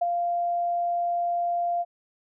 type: tone with ADSR envelope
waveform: sine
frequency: 695 Hz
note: F5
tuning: 9 cents flat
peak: -19 dBFS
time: 0.01-1.85 s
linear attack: 11 ms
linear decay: 23 ms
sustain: -4 dB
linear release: 40 ms
effects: none